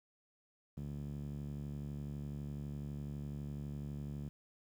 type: tone with band-pass filter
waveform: sawtooth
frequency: 72 Hz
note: D2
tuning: 34 cents flat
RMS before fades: -43 dBFS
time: 0.77-4.29 s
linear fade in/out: 0 ms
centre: 170 Hz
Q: 2.2
effects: 11-bit